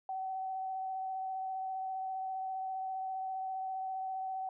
sine tone with vibrato, 760 Hz, F#5, 46 cents sharp, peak -35 dBFS, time 0.09-4.49 s, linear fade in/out 2 ms, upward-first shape sine, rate 15 Hz, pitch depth 13 cents each way, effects none

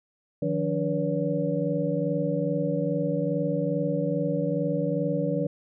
sine tone cluster, 154 / 176.4 / 288.9 / 486.3 / 567 Hz, D#3 / F3 / D4 / B4 / C#5, -17 / +18 / -28 / -27 / +39 cents, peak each -30 dBFS, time 0.42-5.47 s, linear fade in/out 5 ms, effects none

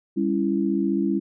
sine chord, C# diminished, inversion second, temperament just, 199.57 / 277.2 / 332.6 Hz, G3 / C#4 / E4, +31 / 0 / +16 cents, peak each -24 / -25 / -24 dBFS, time 0.16-1.2 s, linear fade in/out 20 ms, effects none

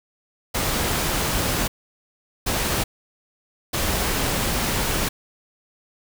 pink noise bursts at uneven times, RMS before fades -23 dBFS, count 3, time 0.54-1.68 / 2.46-2.84 / 3.73-5.09 s, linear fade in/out 10 ms, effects none

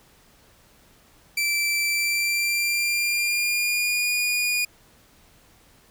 sawtooth tone with pitch glide, 2334 to 2444 Hz, D7 to D#7, -11 to -32 cents, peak -18 dBFS, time 1.37-4.65 s, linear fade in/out 5 ms, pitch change +79 cents, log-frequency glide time 1.89-4.11 s, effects pink hiss -56 dBFS RMS until 5.9 s

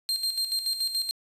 40% pulse tone with tremolo, 4186 Hz, C8, in tune, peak -23 dBFS, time 0.09-1.11 s, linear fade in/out 0 ms, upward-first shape square, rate 7 Hz, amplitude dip 60%, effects resampled to 32000 Hz + 9-bit

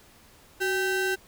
square ring-modulated tone, 587.3 Hz, D5, in tune, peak -22 dBFS, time 0.6-1.16 s, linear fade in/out 20 ms, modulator 963 Hz, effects pink hiss -55 dBFS RMS until 1.27 s

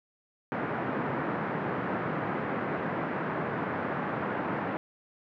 pink band-pass noise, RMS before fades -32 dBFS, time 0.52-4.77 s, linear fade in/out 0 ms, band 140 to 1800 Hz, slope 24 dB/octave, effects none

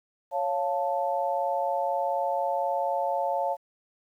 sine chord, Db augmented, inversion none, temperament equal, 554.4 / 698.5 / 880 Hz, Db5 / F5 / A5, 0 / 0 / 0 cents, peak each -29 dBFS, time 0.31-3.57 s, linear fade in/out 50 ms, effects 10-bit

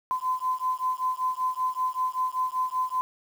sine beating tone pair, 1019 / 1024.2 Hz, C6 / C6, -46 / -37 cents, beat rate 5.2 Hz, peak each -28 dBFS, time 0.11-3.01 s, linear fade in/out 0 ms, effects 8-bit

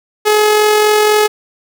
sawtooth tone with amplitude modulation, 423.8 Hz, G#4, 35 cents sharp, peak -3 dBFS, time 0.25-1.28 s, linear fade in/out 20 ms, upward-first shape sine, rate 44 Hz, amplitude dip 30%, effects none

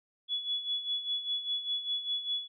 sine tone with tremolo, 3400 Hz, G#7, 40 cents sharp, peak -28 dBFS, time 0.28-2.48 s, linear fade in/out 50 ms, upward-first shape sine, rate 5 Hz, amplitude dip 70%, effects none

